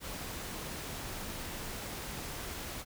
pink noise, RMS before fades -41 dBFS, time 0-2.85 s, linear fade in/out 50 ms, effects none

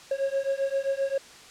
triangle beating tone pair, 542 / 549.6 Hz, C#5 / C#5, -39 / -15 cents, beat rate 7.6 Hz, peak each -26 dBFS, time 0.11-1.18 s, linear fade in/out 5 ms, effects white hiss -48 dBFS RMS until 1.5 s + low-pass 7000 Hz 12 dB/octave

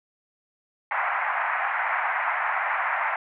pink band-pass noise, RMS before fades -26 dBFS, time 0.91-3.16 s, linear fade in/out 2 ms, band 730 to 2200 Hz, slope 48 dB/octave, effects none

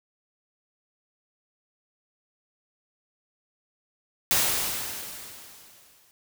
white noise with exponential decay, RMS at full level -21 dBFS, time 4.31-6.11 s, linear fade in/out 0 ms, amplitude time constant 390 ms, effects none

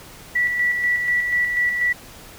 sine tone with tremolo, 1953 Hz, B6, 20 cents flat, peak -16 dBFS, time 0.35-1.93 s, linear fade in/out 10 ms, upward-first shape square, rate 4.1 Hz, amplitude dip 40%, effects pink hiss -42 dBFS RMS until 2.38 s

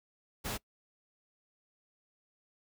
pink noise, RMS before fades -37 dBFS, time 0.44-0.58 s, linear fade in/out 20 ms, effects noise-tail reverb RT60 0.1 s tail -23 dB re dry

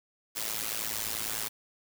white noise with amplitude modulation, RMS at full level -30 dBFS, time 0.35-1.49 s, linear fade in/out 20 ms, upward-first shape sine, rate 109 Hz, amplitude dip 90%, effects none

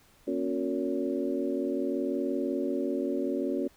sine tone cluster, 237.6 / 278.2 / 363.6 / 461.4 / 565 Hz, A#3 / C#4 / F#4 / A#4 / C#5, +33 / +6 / -30 / -18 / +33 cents, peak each -36 / -31 / -32 / -37 / -36 dBFS, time 0.27-3.68 s, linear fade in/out 10 ms, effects pink hiss -61 dBFS RMS until 3.76 s

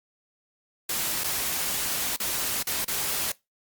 white noise with dropouts, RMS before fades -28 dBFS, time 0.89-3.32 s, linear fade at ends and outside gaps 5 ms, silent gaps 1.237-1.241 / 2.164-2.2 / 2.629-2.669 / 2.847-2.879 s, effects noise-tail reverb RT60 0.2 s tail -21 dB re dry + Opus 48 kbps

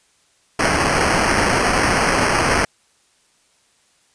white noise with sample-and-hold, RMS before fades -17 dBFS, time 0.59-2.65 s, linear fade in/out 5 ms, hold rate 3675 Hz, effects white hiss -59 dBFS RMS until 4.14 s + resampled to 22050 Hz

